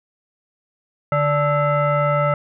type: tone with frequency modulation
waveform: sine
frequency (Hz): 584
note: D5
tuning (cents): -10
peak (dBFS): -15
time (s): 1.12-2.34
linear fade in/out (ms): 2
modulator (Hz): 730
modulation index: 1.3
effects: none